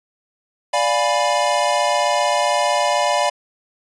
square chord, D diminished seventh, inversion none, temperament equal with one note detuned, 587.3 / 702.9 / 830.6 / 987.8 Hz, D5 / F5 / Ab5 / Cb6, 0 / +11 / 0 / 0 cents, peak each -21 / -22 / -24 / -22 dBFS, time 0.73-3.3 s, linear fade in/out 10 ms, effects resampled to 22050 Hz

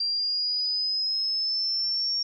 sine linear sweep, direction up, 4722 to 5530 Hz, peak -24 dBFS, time 0-2.23 s, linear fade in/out 5 ms, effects none

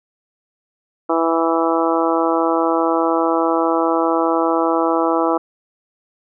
harmonic tone, 164.81 Hz, E3, in tune, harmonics 2 / 3 / 4 / 5 / 6 / 7 / 8, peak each -19 / -21 / -22 / -23 / -24 / -24 / -25 dBFS, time 1.09-5.38 s, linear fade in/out 10 ms, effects none

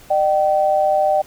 sine tone pair together, 604.5 / 770 Hz, D5 / G5, +50 / -31 cents, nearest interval major third, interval 419 cents, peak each -16 dBFS, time 0.1-1.22 s, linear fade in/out 10 ms, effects pink hiss -45 dBFS RMS until 1.26 s

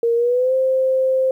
sine tone with pitch glide, 466.2 to 523.3 Hz, A#4 to C5, 0 to 0 cents, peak -14 dBFS, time 0.03-1.31 s, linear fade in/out 2 ms, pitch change +200 cents, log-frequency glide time 0.15-0.54 s, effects 9-bit

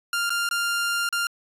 sawtooth tone with dropouts, 1396.9 Hz, F6, in tune, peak -19 dBFS, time 0.13-1.27 s, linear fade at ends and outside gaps 2 ms, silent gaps 0.295-0.303 / 0.49-0.511 / 1.09-1.126 s, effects resampled to 32000 Hz

